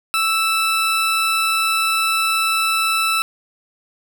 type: tone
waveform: 20% pulse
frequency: 1318.5 Hz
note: E6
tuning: in tune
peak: -11 dBFS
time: 0.14-3.22 s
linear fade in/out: 0 ms
effects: none